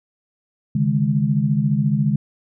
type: chord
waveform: sine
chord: C# suspended second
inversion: none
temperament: equal with one note detuned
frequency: 138.59 / 152.89 / 207.7 Hz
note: C#3 / D#3 / G#3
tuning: 0 / -30 / 0 cents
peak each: -20 dBFS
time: 0.75-2.16 s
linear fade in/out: 5 ms
effects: none